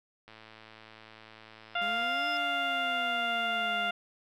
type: click train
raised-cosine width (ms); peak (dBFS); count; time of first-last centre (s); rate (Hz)
0.3; -34; 195; 0.28-2.044; 110
type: tone with exponential growth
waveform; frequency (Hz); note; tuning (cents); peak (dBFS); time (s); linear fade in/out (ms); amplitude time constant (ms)
sine; 5110; D#8; +45; -40; 1.45-2.37; 0; 200
type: harmonic tone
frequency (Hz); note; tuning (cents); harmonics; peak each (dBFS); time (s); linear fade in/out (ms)
698.5; F5; 0; 1 / 2 / 3 / 4 / 5; -33 / -32 / -38 / -35 / -40; 1.75-3.91; 5
type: exponential two-way sweep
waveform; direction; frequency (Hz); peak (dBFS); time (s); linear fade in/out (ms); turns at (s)
sawtooth; up then down; 200.1 to 299.8 to 203.6; -38; 1.81-3.91; 10; 2.28
effects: none